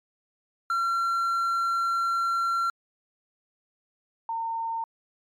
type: tone pair in turn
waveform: triangle / sine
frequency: 1365 / 911 Hz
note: F6 / A#5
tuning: -40 / -40 cents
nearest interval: perfect fifth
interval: 700 cents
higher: first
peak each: -21 / -27 dBFS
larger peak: first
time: 0.7-2.7 / 4.29-4.84 s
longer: first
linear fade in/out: 2 ms
effects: MP3 96 kbps